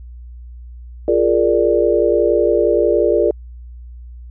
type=chord; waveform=sine; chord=Bb dominant seventh; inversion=second; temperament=equal; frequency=349.2 / 415.3 / 466.2 / 587.3 Hz; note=F4 / Ab4 / Bb4 / D5; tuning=0 / 0 / 0 / 0 cents; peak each=-17 dBFS; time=1.08-3.31 s; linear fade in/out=2 ms; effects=added 60 Hz sine -32 dBFS peak until 4.3 s